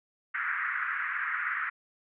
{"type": "band-pass noise", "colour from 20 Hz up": "pink", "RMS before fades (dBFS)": -32, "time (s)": [0.34, 1.7], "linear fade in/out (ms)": 10, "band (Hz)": [1300, 2000], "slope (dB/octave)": 48, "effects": []}